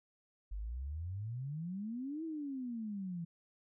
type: exponential two-way sweep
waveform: sine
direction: up then down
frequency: 47 to 330 to 164.7 Hz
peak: -38 dBFS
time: 0.51-3.25 s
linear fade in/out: 10 ms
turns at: 2.24 s
effects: none